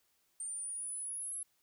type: linear sweep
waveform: sine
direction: up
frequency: 8870 to 11000 Hz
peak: -38 dBFS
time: 0.4-1.43 s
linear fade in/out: 2 ms
effects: white hiss -75 dBFS RMS until 1.62 s